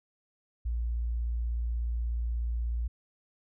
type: tone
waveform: sine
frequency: 58.27 Hz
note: A#1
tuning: in tune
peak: -28 dBFS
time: 0.65-2.88 s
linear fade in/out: 10 ms
effects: none